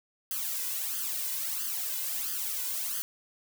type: noise with flanger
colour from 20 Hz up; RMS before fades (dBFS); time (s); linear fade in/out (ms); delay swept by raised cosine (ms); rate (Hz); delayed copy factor
blue; -33; 0.31-3.02; 0; 0.63 to 2.03; 1.5; +0.8
effects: none